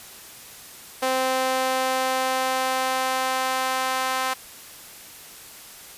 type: tone with high-pass filter sweep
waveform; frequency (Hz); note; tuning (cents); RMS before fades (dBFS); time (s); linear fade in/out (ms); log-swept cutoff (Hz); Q
sawtooth; 260; C4; -11; -24; 1.02-4.34; 10; 580 to 940; 1.5
effects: white hiss -43 dBFS RMS until 5.97 s + resampled to 32000 Hz